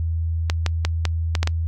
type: clicks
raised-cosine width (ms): 0.2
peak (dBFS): -5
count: 7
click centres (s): 0.499 / 0.663 / 0.85 / 1.053 / 1.352 / 1.43 / 1.474
effects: noise-tail reverb RT60 0.1 s tail -25 dB re dry + added 82 Hz sine -20 dBFS peak until 1.67 s